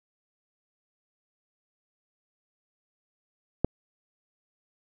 click, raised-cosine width 2 ms, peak -8 dBFS, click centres 3.646 s, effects none

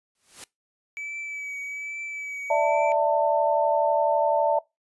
white noise with exponential growth, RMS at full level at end -37 dBFS, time 0.15-0.44 s, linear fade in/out 2 ms, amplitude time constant 62 ms
triangle tone with vibrato, 2293 Hz, D7, 42 cents flat, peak -30 dBFS, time 0.97-2.92 s, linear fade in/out 0 ms, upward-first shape triangle, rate 1.2 Hz, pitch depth 29 cents each way
sine chord, D suspended second, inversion none, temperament equal with one note detuned, 587.3 / 659.3 / 895.4 Hz, D5 / E5 / A5, 0 / 0 / +30 cents, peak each -23 dBFS, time 2.5-4.59 s, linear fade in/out 5 ms
effects noise-tail reverb RT60 0.2 s tail -23 dB re dry + resampled to 24000 Hz

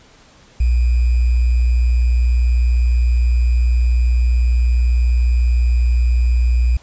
sine tone with sample-and-hold, 60.2 Hz, B1, 44 cents flat, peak -11 dBFS, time 0.6-6.77 s, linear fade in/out 5 ms, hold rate 2450 Hz, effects pink hiss -48 dBFS RMS until 6.82 s + resampled to 16000 Hz

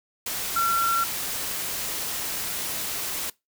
sine tone in noise, 1363 Hz, F6, 43 cents flat, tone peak -20 dBFS, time 0.56-1.04 s, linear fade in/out 5 ms, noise white, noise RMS -30 dBFS, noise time 0.26-3.3 s, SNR +7 dB, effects noise-tail reverb RT60 0.2 s tail -22 dB re dry

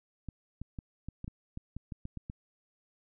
clicks, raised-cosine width 5 ms, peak -27 dBFS, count 12, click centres 0.287 / 0.616 / 0.788 / 1.086 / 1.244 / 1.279 / 1.574 / 1.766 / 1.922 / 2.054 / 2.173 / 2.299 s, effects none

